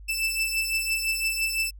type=beating tone pair; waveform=sawtooth; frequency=2643 / 2648.9 Hz; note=E7 / E7; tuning=+4 / +8 cents; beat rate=5.9 Hz; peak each=-23 / -26 dBFS; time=0.08-1.71 s; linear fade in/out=20 ms; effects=added 50 Hz sine -41 dBFS peak until 1.79 s